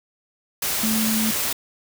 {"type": "tone in noise", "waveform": "sine", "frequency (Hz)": 220, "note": "A3", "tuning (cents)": 0, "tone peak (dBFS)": -21, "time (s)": [0.83, 1.31], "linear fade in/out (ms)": 5, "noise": "white", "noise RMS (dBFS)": -24, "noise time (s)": [0.62, 1.53], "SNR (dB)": 0, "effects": []}